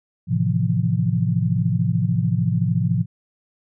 sine chord, F major seventh, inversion first, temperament equal with one note detuned, 110 / 130.81 / 161.05 / 174.61 Hz, A2 / C3 / E3 / F3, 0 / 0 / -40 / 0 cents, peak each -22 / -23 / -24 / -22 dBFS, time 0.27-3.06 s, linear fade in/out 50 ms, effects none

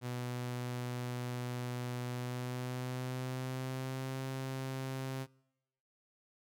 sawtooth tone with pitch glide, 123.47 to 132.33 Hz, B2 to C3, 0 to +20 cents, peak -33 dBFS, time 0.01-5.27 s, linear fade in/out 50 ms, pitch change +120 cents, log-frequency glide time 2.09-4.2 s, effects noise-tail reverb RT60 1.0 s tail -26 dB re dry

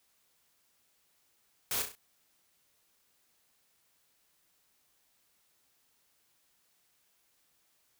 white noise with echo, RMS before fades -33 dBFS, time 1.71-1.82 s, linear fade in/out 2 ms, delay 33 ms, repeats 4, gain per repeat -6 dB, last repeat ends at 1.952 s, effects white hiss -72 dBFS RMS until 7.99 s

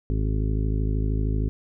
harmonic tone, 53 Hz, G#1, 36 cents sharp, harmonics 1 / 2 / 3 / 4 / 5 / 6 / 7 / 8, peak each -23 / -27 / -33 / -38 / -33 / -44 / -38 / -40 dBFS, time 0.1-1.49 s, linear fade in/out 0 ms, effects none

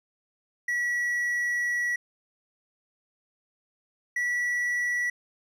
triangle tone pair in turn, 1935 / 1946.2 Hz, B6 / B6, -36 / -26 cents, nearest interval unison, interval 10 cents, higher second, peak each -23 dBFS, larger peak neither, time 0.68-1.96 / 4.16-5.1 s, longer first, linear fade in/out 5 ms, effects none

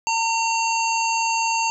harmonic tone with a mistuned harmonic, 912 Hz, A#5, 38 cents flat, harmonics 1 / 3 / 5 / 7 / 8, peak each -21 / -25 / -30 / -30 / -32 dBFS, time 0.07-1.7 s, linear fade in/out 0 ms, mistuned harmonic 5, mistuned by +16 cents, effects none

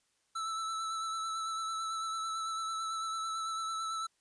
square tone with vibrato, 1318.5 Hz, E6, in tune, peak -35 dBFS, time 0.35-4.07 s, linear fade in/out 10 ms, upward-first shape sine, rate 9 Hz, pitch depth 21 cents each way, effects white hiss -75 dBFS RMS until 4.2 s + resampled to 22050 Hz

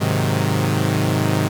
sawtooth chord, Ab dominant seventh, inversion none, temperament equal, 103.83 / 130.81 / 155.56 / 185 Hz, Ab2 / C3 / Eb3 / Gb3, 0 / 0 / 0 / 0 cents, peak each -17 / -18 / -18 / -22 dBFS, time 0-1.49 s, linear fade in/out 20 ms, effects none

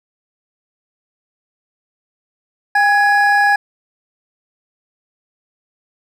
triangle tone pair together, 810 / 1675.2 Hz, G#5 / G#6, -43 / +15 cents, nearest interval octave + minor second, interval 1258 cents, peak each -11 dBFS, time 2.75-3.56 s, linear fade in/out 5 ms, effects none

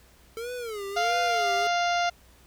square tone with vibrato, 442.8 Hz, A4, 11 cents sharp, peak -33 dBFS, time 0.37-1.67 s, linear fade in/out 0 ms, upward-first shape sine, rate 1.5 Hz, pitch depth 200 cents each way
harmonic tone, 698.5 Hz, F5, in tune, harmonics 1 / 2 / 3 / 4 / 5 / 6 / 7 / 8 / 9, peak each -24 / -30 / -34 / -36 / -38 / -40 / -41 / -42 / -43 dBFS, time 0.96-2.1 s, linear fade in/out 10 ms
effects added 60 Hz sine -58 dBFS peak until 2.46 s + pink hiss -58 dBFS RMS until 2.46 s

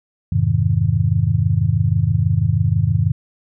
sine chord, F minor seventh, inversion none, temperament just, 87.31 / 104.77 / 130.96 / 157.15 Hz, F2 / Ab2 / C3 / Eb3, 0 / +16 / +2 / +18 cents, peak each -21 / -17 / -20 / -20 dBFS, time 0.32-3.12 s, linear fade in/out 5 ms, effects none

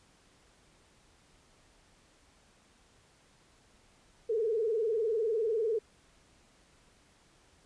sine tone with vibrato, 443 Hz, A4, 12 cents sharp, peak -27 dBFS, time 4.29-5.79 s, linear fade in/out 10 ms, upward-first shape sine, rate 20 Hz, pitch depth 110 cents each way, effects pink hiss -64 dBFS RMS until 7.65 s + resampled to 22050 Hz

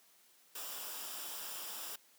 white noise with comb filter, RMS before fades -44 dBFS, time 0.55-1.96 s, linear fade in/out 5 ms, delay 0.47 ms, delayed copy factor -0.55, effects white hiss -66 dBFS RMS until 2.18 s + high-pass 200 Hz 12 dB/octave

